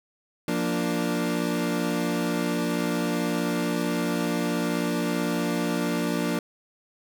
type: chord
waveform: 30% pulse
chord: Bb major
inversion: second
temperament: equal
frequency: 174.61 / 233.1 / 293.7 Hz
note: F3 / Bb3 / D4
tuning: 0 / 0 / 0 cents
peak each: -26 dBFS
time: 0.48-6.39 s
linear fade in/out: 2 ms
effects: none